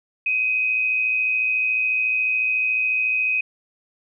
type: tone with amplitude modulation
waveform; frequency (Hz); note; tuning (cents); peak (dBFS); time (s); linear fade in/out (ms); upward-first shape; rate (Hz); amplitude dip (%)
sine; 2517; D#7; +19; -16; 0.26-3.41; 5; sine; 114; 50
effects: none